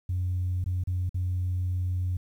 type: tone with dropouts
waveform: sine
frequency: 90.7 Hz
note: F#2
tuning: 34 cents flat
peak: -24 dBFS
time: 0.09-2.17 s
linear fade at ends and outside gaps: 5 ms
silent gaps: 0.642-0.66 / 0.838-0.872 / 1.094-1.144 s
effects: tanh soft clip ceiling -22 dBFS + 10-bit